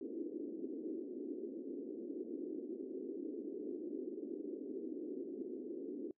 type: band-pass noise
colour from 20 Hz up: white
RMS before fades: -44 dBFS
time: 0.01-6.11 s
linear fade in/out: 2 ms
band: 260 to 400 Hz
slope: 48 dB/octave
effects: noise-tail reverb RT60 0.1 s tail -24 dB re dry